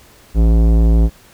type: tone with tanh clipping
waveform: sine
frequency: 55.8 Hz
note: A1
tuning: 25 cents sharp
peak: -10 dBFS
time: 0.34-1.1 s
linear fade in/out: 50 ms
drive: 17 dB
effects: pink hiss -46 dBFS RMS until 1.33 s